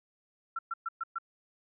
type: tone bursts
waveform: sine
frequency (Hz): 1355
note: E6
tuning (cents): +47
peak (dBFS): -31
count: 5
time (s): 0.56-1.185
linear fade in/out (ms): 5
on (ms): 29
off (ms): 120
effects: none